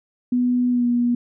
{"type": "tone with pitch glide", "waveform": "sine", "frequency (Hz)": [246.9, 241.1], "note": ["B3", "B3"], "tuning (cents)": [0, -41], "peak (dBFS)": -16, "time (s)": [0.32, 1.15], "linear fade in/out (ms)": 5, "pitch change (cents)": -41, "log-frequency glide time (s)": [0.7, 0.86], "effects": []}